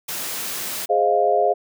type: high-pass noise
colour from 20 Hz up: white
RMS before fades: -28 dBFS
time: 0.08-0.86 s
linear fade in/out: 10 ms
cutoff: 120 Hz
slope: 24 dB/octave
type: chord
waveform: sine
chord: F minor seventh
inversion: first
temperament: equal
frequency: 415.3 / 523.3 / 622.3 / 698.5 Hz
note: Ab4 / C5 / Eb5 / F5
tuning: 0 / 0 / 0 / 0 cents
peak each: -21 / -23 / -22 / -18 dBFS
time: 0.89-1.54 s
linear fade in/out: 20 ms
effects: none